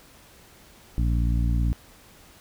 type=harmonic tone; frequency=58.27 Hz; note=A#1; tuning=in tune; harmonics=1 / 2 / 3 / 4 / 5; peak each=-21 / -27 / -32 / -35 / -37 dBFS; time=0.98-1.73 s; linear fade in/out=0 ms; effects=pink hiss -52 dBFS RMS until 2.4 s